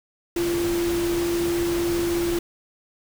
sine tone in noise, 343.3 Hz, F4, 30 cents flat, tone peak -21 dBFS, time 0.36-2.39 s, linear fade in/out 5 ms, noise pink, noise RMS -31 dBFS, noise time 0.36-2.39 s, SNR +7 dB, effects none

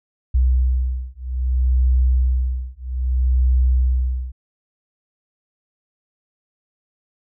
sine beating tone pair, 62.9 / 63.52 Hz, B1 / B1, +32 / +49 cents, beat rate 0.62 Hz, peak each -18 dBFS, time 0.34-4.32 s, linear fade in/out 10 ms, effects none

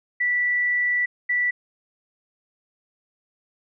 sine tone bursts at uneven times, 1963 Hz, B6, 11 cents flat, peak -19 dBFS, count 2, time 0.2-1.06 / 1.29-1.51 s, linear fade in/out 10 ms, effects none

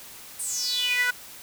sawtooth tone with high-pass filter sweep, 493.9 Hz, B4, in tune, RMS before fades -26 dBFS, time 0.39-1.11 s, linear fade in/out 10 ms, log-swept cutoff 9700 to 1500 Hz, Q 8, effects white hiss -44 dBFS RMS until 1.42 s

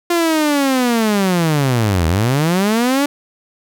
sawtooth linear two-way sweep, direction down then up, 349.2 to 77.9 to 291.4 Hz, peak -9 dBFS, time 0.1-3.06 s, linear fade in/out 5 ms, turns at 2.07 s, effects none

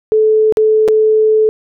sine tone with dropouts, 434.3 Hz, A4, 23 cents flat, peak -7 dBFS, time 0.12-1.49 s, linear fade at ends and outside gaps 0 ms, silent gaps 0.524-0.571 / 0.879-0.885 s, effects none

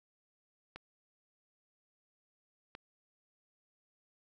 clicks, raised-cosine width 0.3 ms, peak -29 dBFS, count 2, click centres 0.76 / 2.751 s, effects none

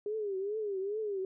sine tone with vibrato, 407 Hz, G#4, 35 cents flat, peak -32 dBFS, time 0.06-1.25 s, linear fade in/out 2 ms, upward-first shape triangle, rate 2.4 Hz, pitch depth 150 cents each way, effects none

